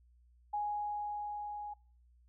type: tone with level ramp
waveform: sine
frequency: 830.6 Hz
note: G#5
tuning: in tune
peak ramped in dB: -32 to -40 dBFS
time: 0.53-1.74 s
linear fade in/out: 10 ms
effects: noise-tail reverb RT60 0.4 s tail -23 dB re dry + added 60 Hz sine -62 dBFS peak until 2.28 s